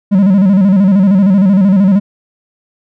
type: tone with vibrato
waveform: triangle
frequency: 193.9 Hz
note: G3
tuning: 19 cents flat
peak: -3 dBFS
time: 0.11-2 s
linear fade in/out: 20 ms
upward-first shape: square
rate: 13 Hz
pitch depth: 85 cents each way
effects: none